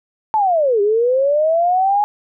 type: linear two-way sweep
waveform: sine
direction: down then up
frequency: 891 to 397 to 838 Hz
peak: -12 dBFS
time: 0.34-2.04 s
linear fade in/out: 0 ms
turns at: 0.81 s
effects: none